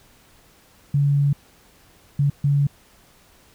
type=tone bursts at uneven times; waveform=sine; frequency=142.2 Hz; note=C#3; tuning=45 cents sharp; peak=-15 dBFS; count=3; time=0.94-1.33 / 2.19-2.3 / 2.44-2.67 s; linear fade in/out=5 ms; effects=pink hiss -54 dBFS RMS until 3.54 s